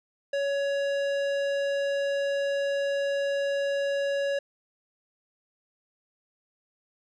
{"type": "tone with tanh clipping", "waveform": "sine", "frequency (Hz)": 560, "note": "C#5", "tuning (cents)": 18, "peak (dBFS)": -27, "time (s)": [0.33, 4.39], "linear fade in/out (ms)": 5, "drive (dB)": 16, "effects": []}